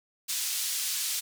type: band-pass noise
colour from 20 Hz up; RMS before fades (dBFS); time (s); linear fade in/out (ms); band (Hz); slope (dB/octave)
pink; -31; 0.28-1.21; 20; 4200 to 15000; 12
effects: none